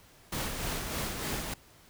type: noise with tremolo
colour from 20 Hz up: pink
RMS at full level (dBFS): -33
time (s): 0.32-1.54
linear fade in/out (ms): 5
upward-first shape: sine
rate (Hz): 3.3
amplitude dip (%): 40
effects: pink hiss -58 dBFS RMS until 1.89 s